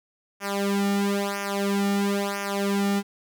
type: tone with flanger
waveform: sawtooth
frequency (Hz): 200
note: G3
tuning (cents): +35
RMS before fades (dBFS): -25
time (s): 0.4-3.03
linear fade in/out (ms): 50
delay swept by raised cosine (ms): 0.24 to 1.94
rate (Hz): 1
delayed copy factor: -1
effects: none